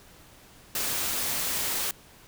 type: noise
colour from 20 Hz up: white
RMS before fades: -29 dBFS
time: 0.75-1.91 s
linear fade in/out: 2 ms
effects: pink hiss -53 dBFS RMS until 2.27 s